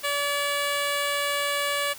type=tone; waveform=10% pulse; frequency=573 Hz; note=D5; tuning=43 cents flat; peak=-16 dBFS; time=0.03-1.94 s; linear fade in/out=20 ms; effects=white hiss -43 dBFS RMS until 1.98 s